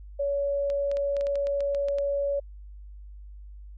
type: tone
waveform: sine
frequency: 564 Hz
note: C#5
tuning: 30 cents sharp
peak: -24 dBFS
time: 0.19-2.4 s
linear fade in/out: 10 ms
type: clicks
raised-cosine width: 0.2 ms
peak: -25 dBFS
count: 12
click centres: 0.701 / 0.915 / 0.97 / 1.167 / 1.21 / 1.269 / 1.356 / 1.47 / 1.606 / 1.748 / 1.885 / 1.985 s
effects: added 50 Hz sine -41 dBFS peak until 3.77 s